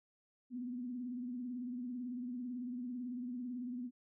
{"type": "tone with vibrato", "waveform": "sine", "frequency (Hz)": 246.9, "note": "B3", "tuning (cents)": 0, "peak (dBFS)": -39, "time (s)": [0.5, 3.91], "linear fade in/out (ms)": 50, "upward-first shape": "triangle", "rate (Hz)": 18, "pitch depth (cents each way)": 84, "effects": []}